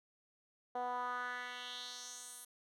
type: tone with band-pass filter sweep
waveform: 10% pulse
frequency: 246.9 Hz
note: B3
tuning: in tune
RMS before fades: -43 dBFS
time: 0.75-2.45 s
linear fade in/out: 5 ms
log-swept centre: 670 to 11000 Hz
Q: 2.7
effects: none